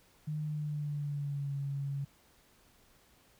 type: tone with pitch glide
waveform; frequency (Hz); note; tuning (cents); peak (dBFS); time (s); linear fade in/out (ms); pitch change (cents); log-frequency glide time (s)
sine; 152.3 to 139.66; D#3 to C#3; -37 to +13; -33; 0.27-2.05; 10; -150; 0.43-1.55
effects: pink hiss -65 dBFS RMS until 3.39 s